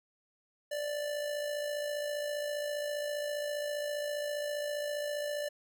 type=tone with amplitude modulation; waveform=square; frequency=587.3 Hz; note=D5; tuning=in tune; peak=-32 dBFS; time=0.71-5.49 s; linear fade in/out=10 ms; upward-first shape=sine; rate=55 Hz; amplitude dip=45%; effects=none